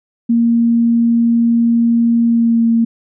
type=tone with pitch glide; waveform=sine; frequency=233.1 to 229.8 Hz; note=A#3 to A#3; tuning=0 to -25 cents; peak=-9 dBFS; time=0.29-2.85 s; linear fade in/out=10 ms; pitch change=-25 cents; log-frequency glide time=2.25-2.66 s; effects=none